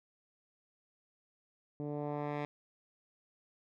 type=tone with low-pass filter sweep; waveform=10% pulse; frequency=146.83 Hz; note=D3; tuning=in tune; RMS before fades=-38 dBFS; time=1.8-2.45 s; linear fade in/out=0 ms; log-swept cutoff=360 to 2500 Hz; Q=0.99; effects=none